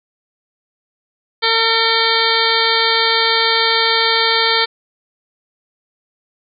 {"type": "harmonic tone", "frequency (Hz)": 453.3, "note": "A#4", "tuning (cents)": -48, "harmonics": [1, 2, 3, 4, 5, 7, 8, 9, 10], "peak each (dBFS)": [-21, -21, -21, -21, -21, -21, -21, -21, -21], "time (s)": [1.42, 4.66], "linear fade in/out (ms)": 20, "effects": []}